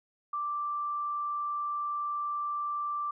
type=tone; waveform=sine; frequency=1174.7 Hz; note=D6; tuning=in tune; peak=-30 dBFS; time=0.33-3.11 s; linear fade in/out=5 ms; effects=none